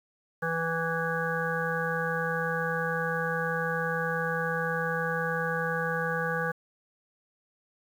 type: harmonic tone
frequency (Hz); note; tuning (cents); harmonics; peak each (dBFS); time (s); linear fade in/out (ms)
164.81; E3; 0; 1 / 3 / 5 / 7 / 9 / 10; -34 / -32 / -37 / -36 / -34 / -33; 0.42-6.52; 10
effects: 9-bit